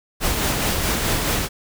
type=noise with tremolo; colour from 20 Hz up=pink; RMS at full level=-20 dBFS; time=0.2-1.49 s; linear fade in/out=50 ms; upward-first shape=sine; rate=4.7 Hz; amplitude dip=30%; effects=none